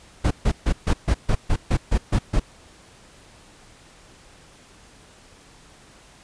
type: noise bursts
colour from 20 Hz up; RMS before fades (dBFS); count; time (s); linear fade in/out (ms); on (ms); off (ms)
brown; -18; 11; 0.24-2.399; 10; 69; 140
effects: pink hiss -50 dBFS RMS until 6.23 s + resampled to 22050 Hz